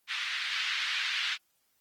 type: band-pass noise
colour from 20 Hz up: white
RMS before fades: -32 dBFS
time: 0.07-1.38 s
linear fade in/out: 50 ms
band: 1500 to 3700 Hz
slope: 24 dB/octave
effects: white hiss -73 dBFS RMS until 1.8 s + Opus 24 kbps